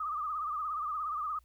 sine tone with vibrato, 1221 Hz, D#6, 33 cents flat, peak -32 dBFS, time 0-1.39 s, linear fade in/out 5 ms, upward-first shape sine, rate 17 Hz, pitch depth 83 cents each way, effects added 60 Hz sine -61 dBFS peak until 1.44 s + white hiss -74 dBFS RMS until 1.44 s

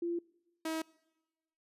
sine / sawtooth tone pair in turn, 342.8 / 320.3 Hz, F4 / E4, -32 / -50 cents, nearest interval minor second, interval 118 cents, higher first, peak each -32 / -30 dBFS, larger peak second, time 0.02-0.19 / 0.65-0.82 s, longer neither, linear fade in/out 5 ms, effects noise-tail reverb RT60 1.0 s tail -23 dB re dry + resampled to 32000 Hz

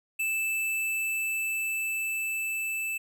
square tone with level ramp, 2637 Hz, E7, in tune, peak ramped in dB -27 to -30 dBFS, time 0.19-2.98 s, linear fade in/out 10 ms, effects none

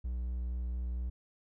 triangle tone with vibrato, 61 Hz, B1, 21 cents flat, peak -31 dBFS, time 0.04-1.1 s, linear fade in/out 10 ms, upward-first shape square, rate 4.3 Hz, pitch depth 9 cents each way, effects none

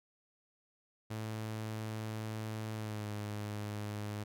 sawtooth tone with pitch glide, 109.3 to 104.55 Hz, A2 to G#2, -11 to +12 cents, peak -34 dBFS, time 1.1-4.24 s, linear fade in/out 10 ms, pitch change -77 cents, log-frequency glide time 2.75-3.09 s, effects none

